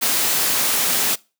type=noise; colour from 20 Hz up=white; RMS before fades=-19 dBFS; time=0.01-1.16 s; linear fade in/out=20 ms; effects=noise-tail reverb RT60 0.3 s tail -23 dB re dry + high-pass 150 Hz 12 dB/octave